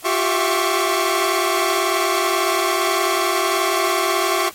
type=tone cluster; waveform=sawtooth; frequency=353.8 / 392.1 / 658 / 1074 / 1145 Hz; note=F4 / G4 / E5 / C6 / D6; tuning=+23 / 0 / -3 / +45 / -44 cents; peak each=-20 dBFS; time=0.04-4.5 s; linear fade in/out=20 ms; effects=white hiss -42 dBFS RMS until 4.54 s + AAC 48 kbps